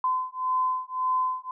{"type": "beating tone pair", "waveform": "sine", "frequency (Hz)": [1022, 1023.8], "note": ["C6", "C6"], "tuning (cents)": [-41, -38], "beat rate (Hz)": 1.8, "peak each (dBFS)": -27, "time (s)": [0.04, 1.51], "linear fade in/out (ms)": 2, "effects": []}